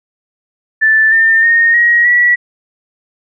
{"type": "tone with pitch steps", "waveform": "sine", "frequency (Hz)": [1760, 1803.2, 1847.5, 1892.9, 1939.4], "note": ["A6", "A6", "A#6", "A#6", "B6"], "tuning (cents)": [0, 42, -16, 26, -32], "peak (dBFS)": -6, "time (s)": [0.81, 2.36], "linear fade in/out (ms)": 20, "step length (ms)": 310, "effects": []}